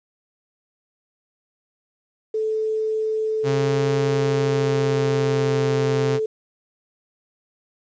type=tone; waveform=sine; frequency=436.4 Hz; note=A4; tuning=14 cents flat; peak=-20 dBFS; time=2.34-6.26 s; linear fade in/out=5 ms
type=tone with pitch glide; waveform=sawtooth; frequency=135.4 to 131.39 Hz; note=C#3 to C3; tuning=-40 to +8 cents; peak=-17 dBFS; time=3.43-6.2 s; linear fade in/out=50 ms; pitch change=-52 cents; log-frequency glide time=3.95-5.72 s
effects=resampled to 16000 Hz + 9-bit